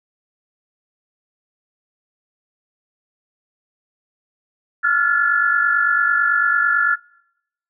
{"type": "tone cluster", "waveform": "sine", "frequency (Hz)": [1377, 1426, 1722], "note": ["F6", "F6", "A6"], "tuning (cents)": [-25, 36, -38], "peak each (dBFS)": -18, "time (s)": [4.83, 6.96], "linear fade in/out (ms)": 20, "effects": ["noise-tail reverb RT60 0.8 s tail -24 dB re dry"]}